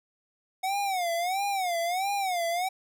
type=tone with vibrato; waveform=square; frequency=738 Hz; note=F#5; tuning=5 cents flat; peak=-27 dBFS; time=0.63-2.69 s; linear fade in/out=10 ms; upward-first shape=sine; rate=1.5 Hz; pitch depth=160 cents each way; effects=none